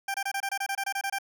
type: tone bursts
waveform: 20% pulse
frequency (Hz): 789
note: G5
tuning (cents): +11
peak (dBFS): -23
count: 13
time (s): 0.08-1.186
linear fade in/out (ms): 5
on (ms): 62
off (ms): 25
effects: none